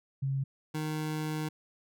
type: tone pair in turn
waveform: sine / 25% pulse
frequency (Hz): 135.9 / 154.62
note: C#3 / D#3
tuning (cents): -34 / -11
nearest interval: major second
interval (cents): 223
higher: second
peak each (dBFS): -28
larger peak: neither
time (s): 0.22-0.44 / 0.74-1.49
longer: second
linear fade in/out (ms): 10
effects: none